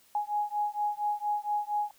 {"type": "beating tone pair", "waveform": "sine", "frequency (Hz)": [830.6, 834.9], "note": ["G#5", "G#5"], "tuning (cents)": [0, 9], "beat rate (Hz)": 4.3, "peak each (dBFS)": -31, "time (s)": [0.15, 1.91], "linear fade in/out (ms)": 2, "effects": ["white hiss -62 dBFS RMS until 1.98 s"]}